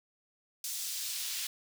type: noise with high-pass filter sweep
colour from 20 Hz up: pink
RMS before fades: -37 dBFS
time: 0.64-1.47 s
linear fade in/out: 2 ms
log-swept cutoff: 5500 to 3200 Hz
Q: 1
effects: none